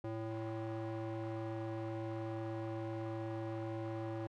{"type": "tone with band-pass filter", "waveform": "square", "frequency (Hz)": 111.5, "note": "A2", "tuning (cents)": 23, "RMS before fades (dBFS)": -41, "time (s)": [0.04, 4.27], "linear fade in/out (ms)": 5, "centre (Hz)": 440, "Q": 0.97, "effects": ["AAC 32 kbps"]}